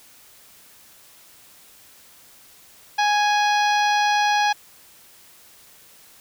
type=harmonic tone; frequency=830.6 Hz; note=G#5; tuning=in tune; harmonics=1 / 2 / 3 / 4 / 5 / 6 / 7; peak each=-18 / -24 / -28 / -30 / -32 / -34 / -35 dBFS; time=2.98-4.53 s; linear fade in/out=10 ms; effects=white hiss -50 dBFS RMS until 6.2 s